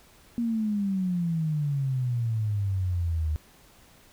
sine exponential sweep, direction down, 238.4 to 75.6 Hz, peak -24 dBFS, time 0.38-3.36 s, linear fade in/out 0 ms, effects pink hiss -56 dBFS RMS until 4.12 s

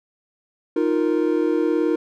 triangle chord, Eb suspended second, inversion none, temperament just, 311.1 / 350 / 466.7 Hz, Eb4 / F4 / Bb4, 0 / +4 / +2 cents, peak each -19 / -20 / -21 dBFS, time 0.76-1.96 s, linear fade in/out 5 ms, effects none

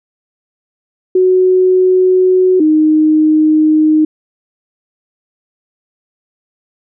sine tone pair in turn, 370 / 309.6 Hz, F#4 / D#4, 0 / -9 cents, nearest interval minor third, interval 309 cents, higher first, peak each -6 dBFS, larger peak neither, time 1.15-2.6 / 2.6-4.05 s, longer neither, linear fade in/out 5 ms, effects none

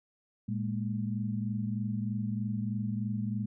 sine tone cluster, 113.8 / 205.3 / 228.5 Hz, A#2 / G#3 / A#3, -41 / -20 / -34 cents, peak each -34 / -33 / -38 dBFS, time 0.48-3.46 s, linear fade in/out 10 ms, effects none

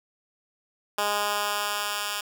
10% pulse tone with high-pass filter sweep, 206.1 Hz, G#3, 13 cents flat, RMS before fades -28 dBFS, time 0.98-2.21 s, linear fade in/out 5 ms, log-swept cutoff 640 to 1800 Hz, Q 0.74, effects 8-bit

